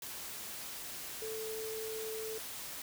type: tone in noise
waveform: sine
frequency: 440 Hz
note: A4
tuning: in tune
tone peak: -39 dBFS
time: 1.22-2.38 s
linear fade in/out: 2 ms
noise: white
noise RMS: -44 dBFS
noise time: 0.02-2.82 s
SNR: +2 dB
effects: none